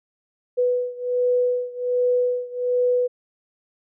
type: beating tone pair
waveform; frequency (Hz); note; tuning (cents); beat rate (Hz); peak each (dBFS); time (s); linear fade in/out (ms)
sine; 493.9 / 495.2; B4 / B4; 0 / +5; 1.3; -21 / -23; 0.57-3.08; 20
effects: none